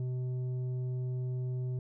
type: tone with tanh clipping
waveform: sine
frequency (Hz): 126.6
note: B2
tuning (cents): +43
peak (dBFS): -33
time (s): 0-1.79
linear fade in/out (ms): 2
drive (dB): 7
effects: none